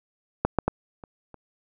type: clicks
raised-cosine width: 1 ms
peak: -6 / -6 / -8 / -27 / -29 dBFS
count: 5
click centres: 0.45 / 0.587 / 0.68 / 1.038 / 1.343 s
effects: none